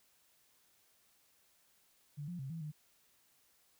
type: tone with pitch steps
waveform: sine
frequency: 145.7 / 175.9 / 134.4 / 164.1 / 151.4 Hz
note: D3 / F3 / C3 / E3 / D#3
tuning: -13 / +13 / +47 / -8 / -47 cents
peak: -40 dBFS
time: 2.17-2.72 s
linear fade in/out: 20 ms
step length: 110 ms
effects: white hiss -71 dBFS RMS until 3.79 s